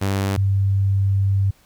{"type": "tone pair in turn", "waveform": ["sawtooth", "sine"], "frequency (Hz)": [98, 98], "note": ["G2", "G2"], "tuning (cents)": [0, 0], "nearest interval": "unison", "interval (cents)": 0, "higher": "neither", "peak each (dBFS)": -15, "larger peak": "neither", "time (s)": [[0.01, 0.37], [0.37, 1.51]], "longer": "second", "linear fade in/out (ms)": 10, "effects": ["pink hiss -56 dBFS RMS until 1.65 s"]}